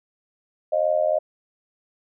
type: tone with amplitude modulation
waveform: sine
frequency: 617 Hz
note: D#5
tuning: 15 cents flat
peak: -14 dBFS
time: 0.72-1.19 s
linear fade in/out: 10 ms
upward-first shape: sine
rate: 82.9 Hz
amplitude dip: 90%
effects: none